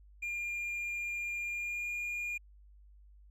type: tone with pitch glide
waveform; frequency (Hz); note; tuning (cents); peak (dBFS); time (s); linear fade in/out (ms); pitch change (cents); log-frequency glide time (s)
triangle; 2405 to 2422; D7 to D#7; +41 to -47; -33; 0.22-2.38; 10; +12; 1.47-1.87
effects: added 50 Hz sine -55 dBFS peak until 3.3 s